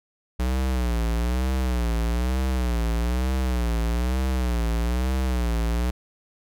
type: tone with vibrato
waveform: square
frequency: 60.8 Hz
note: B1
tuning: 26 cents flat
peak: -22 dBFS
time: 0.39-5.91 s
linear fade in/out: 10 ms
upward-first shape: sine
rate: 1.1 Hz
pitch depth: 120 cents each way
effects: none